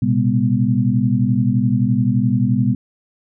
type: tone cluster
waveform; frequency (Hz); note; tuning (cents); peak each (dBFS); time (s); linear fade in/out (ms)
sine; 117.9 / 129.5 / 201.8 / 245; A#2 / C3 / G#3 / B3; +20 / -17 / -49 / -14; -19; 0.02-2.75; 5
effects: none